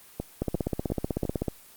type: two click trains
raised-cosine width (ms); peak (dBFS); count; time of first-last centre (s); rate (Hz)
2; -16 / -13; 4 / 18; 0.2-1.253 / 0.42-1.482; 2.85 / 16
effects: white hiss -52 dBFS RMS until 1.76 s + Opus 24 kbps